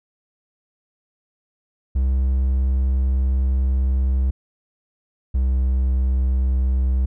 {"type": "tone pair in turn", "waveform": "triangle", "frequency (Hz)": [65.41, 64.51], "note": ["C2", "C2"], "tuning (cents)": [0, -24], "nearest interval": "unison", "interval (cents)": 24, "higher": "first", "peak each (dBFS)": -14, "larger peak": "neither", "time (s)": [[1.95, 4.31], [5.34, 7.06]], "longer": "first", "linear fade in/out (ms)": 10, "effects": []}